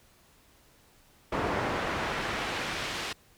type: noise with band-pass filter sweep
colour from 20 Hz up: brown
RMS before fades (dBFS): -32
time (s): 1.32-3.13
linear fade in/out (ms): 5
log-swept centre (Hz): 1000 to 3900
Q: 0.72
effects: pink hiss -61 dBFS RMS until 3.37 s